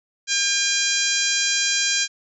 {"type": "harmonic tone", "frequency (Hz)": 804, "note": "G5", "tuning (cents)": 44, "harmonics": [2, 3, 4, 5, 6, 7, 8, 9], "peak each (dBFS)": [-27, -27, -27, -27, -27, -27, -27, -27], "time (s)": [0.27, 2.08], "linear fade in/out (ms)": 50, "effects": []}